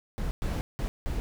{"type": "noise bursts at uneven times", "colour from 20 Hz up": "brown", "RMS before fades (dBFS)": -30, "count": 4, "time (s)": [[0.18, 0.31], [0.42, 0.61], [0.79, 0.88], [1.06, 1.2]], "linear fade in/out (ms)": 0, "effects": []}